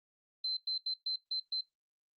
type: tone bursts at uneven times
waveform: sine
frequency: 4088 Hz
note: C8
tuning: 41 cents flat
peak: -32 dBFS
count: 6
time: 0.44-0.57 / 0.67-0.78 / 0.86-0.94 / 1.06-1.16 / 1.31-1.4 / 1.52-1.61 s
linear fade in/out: 5 ms
effects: noise-tail reverb RT60 0.2 s tail -23 dB re dry + Opus 48 kbps